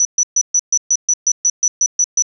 sine tone bursts, 5930 Hz, F#8, 3 cents sharp, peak -10 dBFS, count 13, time 0-2.223 s, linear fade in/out 2 ms, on 51 ms, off 130 ms, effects none

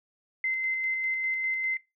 sine tone with tremolo, 2067 Hz, C7, 22 cents flat, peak -25 dBFS, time 0.44-1.77 s, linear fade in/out 2 ms, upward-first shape square, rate 5 Hz, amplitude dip 25%, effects noise-tail reverb RT60 0.2 s tail -20 dB re dry

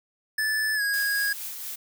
square tone with pitch glide, 1744 to 1646.1 Hz, A6 to G#6, -16 to -16 cents, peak -24 dBFS, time 0.38-1.33 s, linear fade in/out 5 ms, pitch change -100 cents, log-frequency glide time 0.75-0.82 s
blue noise with tremolo, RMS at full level -34 dBFS, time 0.93-1.76 s, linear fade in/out 10 ms, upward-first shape triangle, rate 4.3 Hz, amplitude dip 40%
effects none

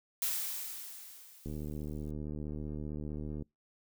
blue noise with exponential decay, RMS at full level -32 dBFS, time 0.22-2.11 s, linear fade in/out 2 ms, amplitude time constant 410 ms
click train, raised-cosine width 3 ms, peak -28 dBFS, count 149, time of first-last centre 1.46-3.423 s, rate 75.4 Hz
effects noise-tail reverb RT60 0.2 s tail -26 dB re dry

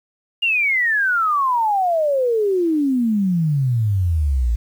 sine exponential sweep, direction down, 2849 to 55 Hz, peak -15 dBFS, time 0.42-4.56 s, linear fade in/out 10 ms, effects 8-bit

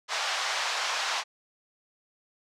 pink band-pass noise, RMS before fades -30 dBFS, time 0.08-1.24 s, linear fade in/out 50 ms, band 740 to 6300 Hz, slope 24 dB/octave, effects none

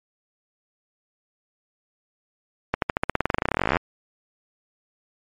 accelerating click train, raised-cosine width 0.5 ms, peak -5 dBFS, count 30, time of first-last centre 2.74-3.769 s, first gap 82 ms, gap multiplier 0.93, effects MP3 64 kbps

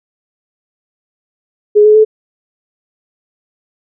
sine tone with pitch steps, 418.2 / 425.8 / 433.4 Hz, G#4 / G#4 / A4, +12 / +43 / -26 cents, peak -3 dBFS, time 1.75-2.05 s, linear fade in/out 20 ms, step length 100 ms, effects none

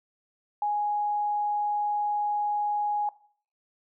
sine tone, 830.6 Hz, G#5, in tune, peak -24 dBFS, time 0.62-3.09 s, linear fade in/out 2 ms, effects noise-tail reverb RT60 0.5 s tail -19 dB re dry

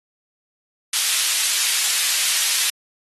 pink high-pass noise, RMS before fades -20 dBFS, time 0.93-2.7 s, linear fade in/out 5 ms, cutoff 2900 Hz, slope 12 dB/octave, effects AAC 32 kbps

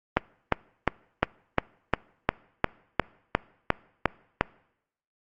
click train, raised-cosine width 0.5 ms, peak -4 dBFS, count 13, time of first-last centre 0.17-4.41 s, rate 2.83 Hz, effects noise-tail reverb RT60 0.8 s tail -24 dB re dry + Opus 32 kbps

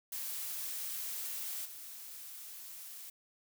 blue noise with level steps, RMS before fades -40 / -48 dBFS, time 0.12-3.1 s, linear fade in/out 5 ms, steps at 1.64 s, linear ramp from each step 20 ms, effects none

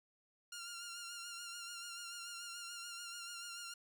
10% pulse tone with vibrato, 1396.9 Hz, F6, in tune, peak -37 dBFS, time 0.52-3.74 s, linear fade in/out 5 ms, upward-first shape sine, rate 6.9 Hz, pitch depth 33 cents each way, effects none

